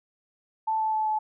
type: tone with pitch steps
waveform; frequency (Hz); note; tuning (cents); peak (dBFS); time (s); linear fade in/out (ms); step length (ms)
sine; 880 / 873.9 / 867.9 / 861.9; A5 / A5 / A5 / A5; 0 / -12 / -24 / -36; -23; 0.67-1.19; 10; 130
effects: none